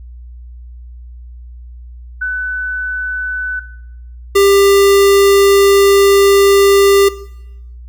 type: tone pair in turn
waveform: sine / square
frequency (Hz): 1500 / 397.3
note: F#6 / G4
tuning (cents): +23 / +23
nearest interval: octave + major seventh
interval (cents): 2300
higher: first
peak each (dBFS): -15 / -7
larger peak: second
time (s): 2.21-3.6 / 4.35-7.09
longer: second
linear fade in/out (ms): 10
effects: noise-tail reverb RT60 0.9 s tail -19 dB re dry + added 60 Hz sine -30 dBFS peak until 7.88 s